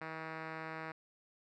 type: tone with low-pass filter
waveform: 5% pulse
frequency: 159.8 Hz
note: D#3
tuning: 47 cents sharp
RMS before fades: -44 dBFS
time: 0.01-0.92 s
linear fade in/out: 5 ms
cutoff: 2400 Hz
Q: 1.2
effects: none